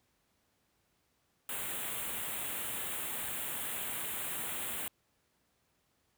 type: band-stop noise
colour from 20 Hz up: white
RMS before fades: -38 dBFS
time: 1.49-4.88 s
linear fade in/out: 2 ms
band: 3600 to 7700 Hz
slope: 48 dB/octave
effects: pink hiss -75 dBFS RMS until 6.17 s + high-pass 60 Hz 12 dB/octave